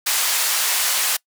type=band-pass noise; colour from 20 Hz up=white; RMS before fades=-20 dBFS; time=0.06-1.17 s; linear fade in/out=10 ms; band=810 to 13000 Hz; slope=12 dB/octave; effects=noise-tail reverb RT60 0.1 s tail -24 dB re dry